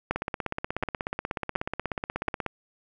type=two click trains; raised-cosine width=0.5 ms; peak=-14 / -10 dBFS; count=39 / 4; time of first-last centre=0.16-2.463 / 0.11-2.284 s; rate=16.5 / 1.38 Hz; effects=none